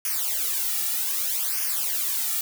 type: noise with flanger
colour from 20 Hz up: blue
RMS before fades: -26 dBFS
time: 0.05-2.41 s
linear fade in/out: 2 ms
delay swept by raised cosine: 0.25 to 1.95 ms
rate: 0.64 Hz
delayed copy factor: -0.85
effects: none